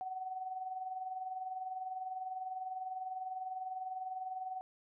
sine tone with tremolo, 750 Hz, F#5, 23 cents sharp, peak -36 dBFS, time 0.01-4.61 s, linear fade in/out 0 ms, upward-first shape sine, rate 20 Hz, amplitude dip 55%, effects none

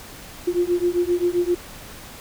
sine beating tone pair, 348 / 355.6 Hz, F4 / F4, -6 / +31 cents, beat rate 7.6 Hz, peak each -21 dBFS, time 0.47-1.55 s, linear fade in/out 10 ms, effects pink hiss -40 dBFS RMS until 2.2 s

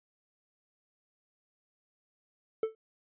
triangle tone with exponential decay, 441.6 Hz, A4, 6 cents sharp, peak -21 dBFS, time 2.63-2.75 s, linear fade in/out 2 ms, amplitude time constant 26 ms, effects resampled to 8000 Hz

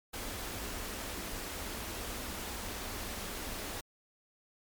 pink band-stop noise, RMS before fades -40 dBFS, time 0.13-3.81 s, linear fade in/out 10 ms, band 110 to 170 Hz, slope 96 dB/octave, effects MP3 96 kbps

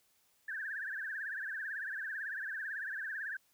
sine tone with vibrato, 1660 Hz, G#6, 1 cent flat, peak -37 dBFS, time 0.48-3.37 s, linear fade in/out 5 ms, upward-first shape triangle, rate 18 Hz, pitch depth 180 cents each way, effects white hiss -72 dBFS RMS until 3.53 s

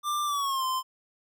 square tone with pitch glide, 1186 to 1038.5 Hz, D6 to C6, +17 to -13 cents, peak -27 dBFS, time 0.03-0.83 s, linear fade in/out 50 ms, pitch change -230 cents, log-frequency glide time 0.25-0.65 s, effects none

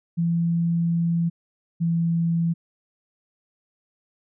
sine tone pair in turn, 168.7 / 167.44 Hz, E3 / E3, +40 / +27 cents, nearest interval unison, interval 13 cents, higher first, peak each -19 dBFS, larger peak neither, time 0.17-1.3 / 1.8-2.54 s, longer first, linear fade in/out 20 ms, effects none

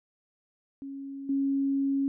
sine tone with level steps, 275 Hz, C#4, 14 cents flat, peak -36 / -24 dBFS, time 0.82-2.08 s, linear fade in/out 0 ms, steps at 1.29 s, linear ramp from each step 5 ms, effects none

